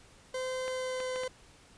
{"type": "tone with pitch glide", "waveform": "40% pulse", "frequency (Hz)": [515, 510.9], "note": ["C5", "C5"], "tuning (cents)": [-28, -41], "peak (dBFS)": -32, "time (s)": [0.34, 1.28], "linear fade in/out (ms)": 5, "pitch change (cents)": -13, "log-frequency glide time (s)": [0.65, 1.13]}
{"type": "clicks", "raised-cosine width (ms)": 0.3, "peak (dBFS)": -25, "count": 4, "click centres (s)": [0.68, 1.003, 1.16, 1.235]}
{"effects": ["pink hiss -58 dBFS RMS until 1.77 s", "resampled to 22050 Hz"]}